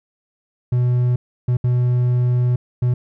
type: tone bursts at uneven times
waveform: triangle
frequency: 123.47 Hz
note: B2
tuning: in tune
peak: -12 dBFS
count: 4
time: 0.72-1.16 / 1.48-1.57 / 1.64-2.56 / 2.82-2.94 s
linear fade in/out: 5 ms
effects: none